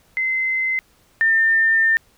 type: tone pair in turn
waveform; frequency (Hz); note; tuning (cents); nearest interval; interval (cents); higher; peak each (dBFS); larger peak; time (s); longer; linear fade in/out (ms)
sine; 2061 / 1802.2; C7 / A6; -27 / +41; major second; 232; first; -18 / -13; second; 0.17-0.79 / 1.21-1.97; second; 0
effects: pink hiss -57 dBFS RMS until 2.17 s